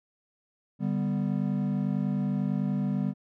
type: chord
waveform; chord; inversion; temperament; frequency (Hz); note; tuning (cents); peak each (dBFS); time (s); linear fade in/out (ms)
triangle; G major; second; equal; 146.83 / 196 / 246.9; D3 / G3 / B3; 0 / 0 / 0; -29 / -26 / -30; 0.79-3.14; 50
effects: none